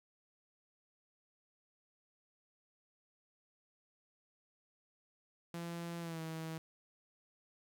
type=tone with pitch glide; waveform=sawtooth; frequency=170 to 161.2 Hz; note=F3 to E3; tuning=-46 to -38 cents; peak=-37 dBFS; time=5.54-6.58 s; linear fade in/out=2 ms; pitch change=-92 cents; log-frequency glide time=6-6.21 s; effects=12-bit